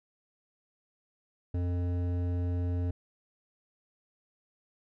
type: tone with hard clipping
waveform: sine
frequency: 88.4 Hz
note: F2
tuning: 22 cents sharp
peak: -30 dBFS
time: 1.54-2.91 s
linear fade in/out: 5 ms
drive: 12 dB
effects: none